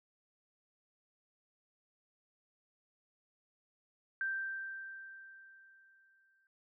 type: tone with exponential decay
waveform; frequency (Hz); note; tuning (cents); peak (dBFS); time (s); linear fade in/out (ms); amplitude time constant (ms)
sine; 1568; G6; 0; -32; 4.21-6.47; 1; 490
effects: none